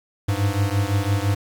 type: beating tone pair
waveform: square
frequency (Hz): 98 / 103.9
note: G2 / G#2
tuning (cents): 0 / +1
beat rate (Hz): 5.9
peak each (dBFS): -22 / -23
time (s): 0.28-1.35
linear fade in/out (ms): 10
effects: 8-bit